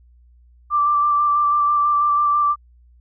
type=tone with vibrato; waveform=sine; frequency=1174.7 Hz; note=D6; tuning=in tune; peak=-14 dBFS; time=0.7-2.56 s; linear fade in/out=50 ms; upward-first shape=square; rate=6.1 Hz; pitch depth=13 cents each way; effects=added 60 Hz sine -48 dBFS peak until 3 s